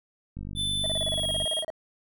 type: click train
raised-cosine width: 5 ms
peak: -25 dBFS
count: 54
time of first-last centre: 0.37-1.443 s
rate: 49.4 Hz
type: tone with pitch glide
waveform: square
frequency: 3520 to 3265 Hz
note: A7 to G#7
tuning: 0 to -30 cents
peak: -27 dBFS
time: 0.55-1.65 s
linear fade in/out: 50 ms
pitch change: -130 cents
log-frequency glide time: 0.89-1.33 s
type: tone bursts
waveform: triangle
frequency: 636 Hz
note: D#5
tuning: 38 cents sharp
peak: -28 dBFS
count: 16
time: 0.84-1.702 s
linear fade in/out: 0 ms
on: 22 ms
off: 34 ms
effects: none